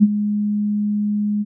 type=tone with ADSR envelope; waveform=sine; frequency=208 Hz; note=G#3; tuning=3 cents sharp; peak=-5 dBFS; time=0-1.45 s; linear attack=30 ms; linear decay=39 ms; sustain=-12 dB; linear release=36 ms; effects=none